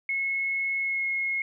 sine tone with pitch glide, 2181 to 2163 Hz, C#7 to C#7, -29 to -43 cents, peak -25 dBFS, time 0.09-1.42 s, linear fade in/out 2 ms, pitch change -14 cents, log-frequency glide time 0.79-1.05 s, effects none

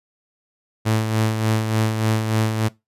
sawtooth tone with tremolo, 110 Hz, A2, in tune, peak -12 dBFS, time 0.85-2.69 s, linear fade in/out 20 ms, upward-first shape sine, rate 3.4 Hz, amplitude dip 50%, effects noise-tail reverb RT60 0.2 s tail -21 dB re dry + resampled to 32000 Hz

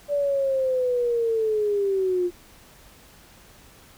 sine linear sweep, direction down, 582 to 349.2 Hz, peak -20 dBFS, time 0.08-2.31 s, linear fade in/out 50 ms, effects pink hiss -51 dBFS RMS until 3.97 s

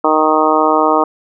harmonic tone, 155.56 Hz, D#3, in tune, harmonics 2 / 3 / 4 / 5 / 6 / 7 / 8, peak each -17 / -17 / -17 / -17 / -17 / -17 / -17 dBFS, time 0.04-1.04 s, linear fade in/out 5 ms, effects none

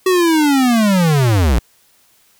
square linear sweep, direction down, 378.7 to 51.91 Hz, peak -11 dBFS, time 0.06-1.59 s, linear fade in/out 5 ms, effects white hiss -54 dBFS RMS until 2.39 s

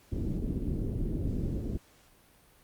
pink low-pass noise, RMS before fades -32 dBFS, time 0.11-1.78 s, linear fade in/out 20 ms, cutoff 370 Hz, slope 24 dB/octave, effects pink hiss -61 dBFS RMS until 2.63 s + Opus 48 kbps

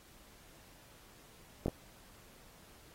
clicks, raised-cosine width 2 ms, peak -19 dBFS, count 2, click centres 1.66 / 1.682 s, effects pink hiss -60 dBFS RMS until 2.94 s + AAC 48 kbps

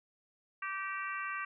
harmonic tone with a mistuned harmonic, 388.4 Hz, G4, 16 cents flat, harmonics 3 / 4 / 5 / 6 / 7, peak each -39 / -41 / -43 / -45 / -46 dBFS, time 0.62-1.45 s, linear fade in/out 5 ms, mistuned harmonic 5, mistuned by -18 cents, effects none

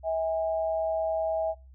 sine tone pair together, 646 / 816 Hz, E5 / G#5, -35 / -31 cents, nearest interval major third, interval 404 cents, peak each -26 / -33 dBFS, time 0.03-1.55 s, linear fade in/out 50 ms, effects noise-tail reverb RT60 0.3 s tail -26 dB re dry + added 65 Hz sine -48 dBFS peak until 1.74 s

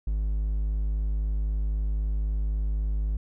triangle tone, 51.91 Hz, G#1, in tune, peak -22 dBFS, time 0.07-3.17 s, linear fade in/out 5 ms, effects none

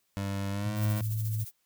25% pulse tone with pitch glide, 98.9 to 105.39 Hz, G2 to G#2, +16 to +26 cents, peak -27 dBFS, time 0.17-1.01 s, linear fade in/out 0 ms, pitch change +110 cents, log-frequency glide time 0.51-0.73 s
sine tone, 108.8 Hz, A2, 19 cents flat, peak -28 dBFS, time 0.65-1.45 s, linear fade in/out 20 ms
violet noise with tremolo, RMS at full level -40 dBFS, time 0.75-1.52 s, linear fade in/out 50 ms, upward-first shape sine, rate 14 Hz, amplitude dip 60%
effects white hiss -74 dBFS RMS until 1.65 s

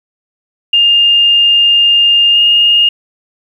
sine tone with pitch glide, 2815 to 2839 Hz, F7 to F7, +13 to +28 cents, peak -5 dBFS, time 0.73-2.89 s, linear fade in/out 5 ms, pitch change +15 cents, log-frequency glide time 2.32-2.38 s, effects 7-bit

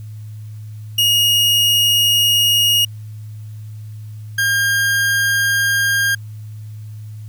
40% pulse tone pair in turn, 2869 / 1610.2 Hz, F7 / G6, +46 / +46 cents, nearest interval minor seventh, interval 1000 cents, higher first, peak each -11 / -13 dBFS, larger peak first, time 0.98-2.85 / 4.38-6.15 s, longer first, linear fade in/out 5 ms, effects added 107 Hz sine -29 dBFS peak until 7.28 s + white hiss -54 dBFS RMS until 7.28 s

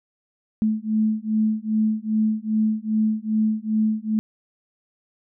sine beating tone pair, 215.8 / 218.3 Hz, A3 / A3, -33 / -13 cents, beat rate 2.5 Hz, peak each -22 dBFS, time 0.62-4.19 s, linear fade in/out 0 ms, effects none

